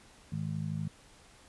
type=harmonic tone; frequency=52.5 Hz; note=G#1; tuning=19 cents sharp; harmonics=2 / 3 / 4; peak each=-39 / -34 / -40 dBFS; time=0.32-0.88 s; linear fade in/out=5 ms; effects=pink hiss -58 dBFS RMS until 1.48 s + resampled to 24000 Hz